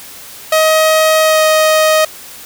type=tone with pitch glide; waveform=sawtooth; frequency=631 to 625.9 Hz; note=D#5 to D#5; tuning=+24 to +10 cents; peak=-4 dBFS; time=0.52-2.05 s; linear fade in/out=5 ms; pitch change=-14 cents; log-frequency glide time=1.22-1.43 s; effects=white hiss -33 dBFS RMS until 2.45 s